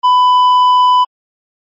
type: tone with tanh clipping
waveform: triangle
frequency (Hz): 998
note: B5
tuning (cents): +18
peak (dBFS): -7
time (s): 0.03-1.05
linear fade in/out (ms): 20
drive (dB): 10
effects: MP3 32 kbps